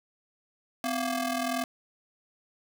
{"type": "ring-modulated tone", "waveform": "sawtooth", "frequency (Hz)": 469.1, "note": "A#4", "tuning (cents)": 11, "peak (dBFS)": -21, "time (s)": [0.84, 1.64], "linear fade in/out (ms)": 2, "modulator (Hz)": 214, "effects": []}